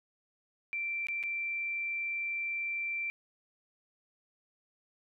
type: tone with dropouts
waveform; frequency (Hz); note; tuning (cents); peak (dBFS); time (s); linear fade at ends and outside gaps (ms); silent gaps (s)
sine; 2349; D7; 0; -32; 0.73-3.1; 0; 1.069-1.085 / 1.229-1.236
effects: none